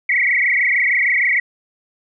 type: tone with frequency modulation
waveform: sine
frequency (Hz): 2093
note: C7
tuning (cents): 0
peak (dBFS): -13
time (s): 0.09-1.4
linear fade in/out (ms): 5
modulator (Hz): 26.5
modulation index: 6.7
effects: none